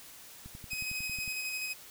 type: click train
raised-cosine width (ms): 5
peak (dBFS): -34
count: 10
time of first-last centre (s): 0.46-1.278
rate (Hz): 11
type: tone with tremolo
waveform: sawtooth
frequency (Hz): 2524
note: D#7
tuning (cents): +24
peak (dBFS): -30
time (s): 0.7-1.74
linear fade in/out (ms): 20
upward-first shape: square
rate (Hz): 12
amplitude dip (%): 25
effects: white hiss -51 dBFS RMS until 1.9 s